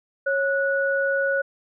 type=tone pair together; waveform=sine; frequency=549.6 / 1469 Hz; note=C#5 / F#6; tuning=-15 / -13 cents; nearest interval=octave + perfect fourth; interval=1702 cents; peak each=-22 / -23 dBFS; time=0.26-1.42 s; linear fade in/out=10 ms; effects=none